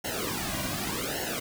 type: noise with flanger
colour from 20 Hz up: pink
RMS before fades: -32 dBFS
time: 0.04-1.4 s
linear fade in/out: 10 ms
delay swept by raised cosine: 0.83 to 2.33 ms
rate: 0.86 Hz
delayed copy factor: -0.95
effects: none